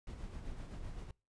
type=noise with tremolo; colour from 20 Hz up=brown; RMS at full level=-43 dBFS; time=0.07-1.11 s; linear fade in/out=2 ms; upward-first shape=sine; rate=7.8 Hz; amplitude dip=45%; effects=noise-tail reverb RT60 0.3 s tail -25 dB re dry + resampled to 22050 Hz